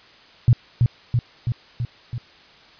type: tone with echo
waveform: sine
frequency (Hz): 120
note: B2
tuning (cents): -49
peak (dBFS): -9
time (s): 0.48-0.53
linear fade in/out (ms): 0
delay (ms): 330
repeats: 5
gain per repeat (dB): -3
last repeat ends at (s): 2.18
effects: white hiss -49 dBFS RMS until 2.79 s + resampled to 11025 Hz